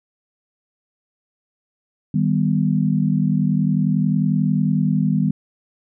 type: chord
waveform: sine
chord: Eb augmented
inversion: none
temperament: equal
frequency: 155.56 / 196 / 246.9 Hz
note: Eb3 / G3 / B3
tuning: 0 / 0 / 0 cents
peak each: -19 / -19 / -22 dBFS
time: 2.14-5.31 s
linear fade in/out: 5 ms
effects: none